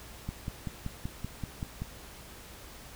click train, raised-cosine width 5 ms, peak -22 dBFS, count 9, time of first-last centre 0.29-1.82 s, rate 5.23 Hz, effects added 59 Hz sine -54 dBFS peak until 2.95 s + pink hiss -49 dBFS RMS until 2.95 s

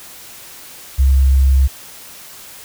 sine tone, 66.9 Hz, C2, 39 cents sharp, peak -8 dBFS, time 0.98-1.68 s, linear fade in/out 20 ms, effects white hiss -37 dBFS RMS until 2.64 s

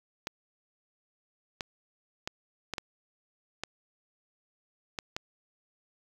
clicks, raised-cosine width 0.2 ms, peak -16 dBFS, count 8, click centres 0.271 / 1.608 / 2.275 / 2.737 / 2.782 / 3.636 / 4.988 / 5.165 s, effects 7-bit

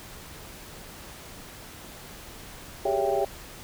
sine tone cluster, 389.2 / 410.4 / 563 / 662 / 791 Hz, G4 / G#4 / C#5 / E5 / G5, -12 / -21 / +27 / +7 / +15 cents, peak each -29 dBFS, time 2.85-3.25 s, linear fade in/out 5 ms, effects pink hiss -44 dBFS RMS until 3.63 s

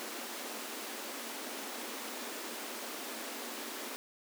pink high-pass noise, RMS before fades -42 dBFS, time 0-3.96 s, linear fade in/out 0 ms, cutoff 220 Hz, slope 96 dB/octave, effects none

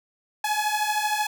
sawtooth beating tone pair, 840 / 853 Hz, G#5 / G#5, +19 / +46 cents, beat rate 13 Hz, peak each -22 dBFS, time 0.44-1.27 s, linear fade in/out 5 ms, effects none

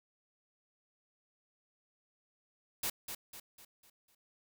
white noise with echo, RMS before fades -35 dBFS, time 2.83-2.9 s, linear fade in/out 5 ms, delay 250 ms, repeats 5, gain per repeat -7 dB, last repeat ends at 4.15 s, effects none

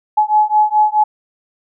sine beating tone pair, 848 / 852.7 Hz, G#5 / G#5, +36 / +45 cents, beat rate 4.7 Hz, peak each -13 dBFS, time 0.17-1.04 s, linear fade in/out 10 ms, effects none

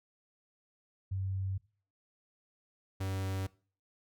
sine / 45% pulse tone pair in turn, 95.7 / 95.7 Hz, G2 / G2, -41 / -41 cents, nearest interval unison, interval 0 cents, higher neither, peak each -32 / -33 dBFS, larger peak first, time 1.11-1.58 / 3-3.47 s, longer neither, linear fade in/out 10 ms, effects noise-tail reverb RT60 0.4 s tail -21 dB re dry

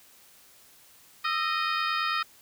harmonic tone, 620 Hz, D#5, 6 cents flat, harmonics 2 / 3 / 4 / 5 / 6 / 7 / 8, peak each -31 / -33 / -34 / -39 / -38 / -41 / -39 dBFS, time 1.24-2.23 s, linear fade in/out 10 ms
sine tone, 1329 Hz, E6, 14 cents sharp, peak -30 dBFS, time 1.25-2.23 s, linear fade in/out 2 ms
effects white hiss -56 dBFS RMS until 2.41 s

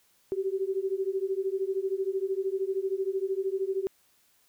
sine beating tone pair, 378.6 / 391.6 Hz, F#4 / G4, +40 / -2 cents, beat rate 13 Hz, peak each -30 dBFS, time 0.32-3.87 s, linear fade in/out 0 ms, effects white hiss -66 dBFS RMS until 4.48 s

